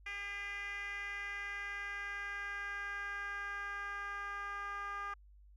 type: tone with band-pass filter sweep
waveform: 10% pulse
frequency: 403.5 Hz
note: G#4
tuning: 50 cents flat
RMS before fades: -42 dBFS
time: 0.06-5.14 s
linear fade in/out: 5 ms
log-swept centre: 2200 to 1300 Hz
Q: 3.6
effects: added 50 Hz sine -57 dBFS peak until 5.56 s